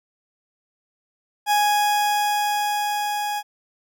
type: tone with level ramp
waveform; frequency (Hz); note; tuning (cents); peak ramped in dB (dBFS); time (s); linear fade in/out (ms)
40% pulse; 830.6; G#5; 0; -15 to -23; 1.46-3.43; 50
effects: none